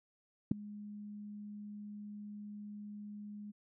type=tone with ADSR envelope; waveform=sine; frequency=207.5 Hz; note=G#3; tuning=1 cent flat; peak=-20 dBFS; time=0.51-3.52 s; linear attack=6 ms; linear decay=4 ms; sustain=-24 dB; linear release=19 ms; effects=none